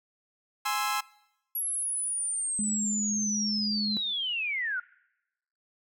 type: chord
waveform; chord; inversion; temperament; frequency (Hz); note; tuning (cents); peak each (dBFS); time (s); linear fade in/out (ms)
sawtooth; Ab augmented; none; equal; 830.6 / 1046.5 / 1318.5; Ab5 / C6 / E6; 0 / 0 / 0; -28; 0.65-1.01; 10
type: linear sweep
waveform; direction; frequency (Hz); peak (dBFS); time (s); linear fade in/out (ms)
sine; down; 11410 to 1396.9; -28; 1.55-4.8; 5
type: tone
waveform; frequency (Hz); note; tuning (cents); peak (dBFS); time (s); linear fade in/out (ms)
sine; 210; G#3; +19; -29; 2.59-3.97; 0
effects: noise-tail reverb RT60 0.9 s tail -23 dB re dry